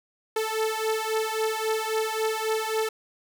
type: beating tone pair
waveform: sawtooth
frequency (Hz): 437.6 / 441.3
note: A4 / A4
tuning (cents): -9 / +5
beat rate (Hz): 3.7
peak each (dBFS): -24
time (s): 0.36-2.89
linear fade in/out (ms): 5
effects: none